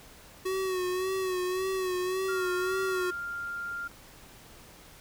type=tone with vibrato; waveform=square; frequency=371.9 Hz; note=F#4; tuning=9 cents sharp; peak=-29 dBFS; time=0.45-3.11 s; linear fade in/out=10 ms; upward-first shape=sine; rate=1.8 Hz; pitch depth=45 cents each way
type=tone; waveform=sine; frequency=1396.9 Hz; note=F6; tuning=in tune; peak=-33 dBFS; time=2.28-3.88 s; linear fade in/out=10 ms
type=clicks; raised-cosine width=0.5 ms; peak=-37 dBFS; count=2; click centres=2.888 / 3.915 s
effects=pink hiss -52 dBFS RMS until 5 s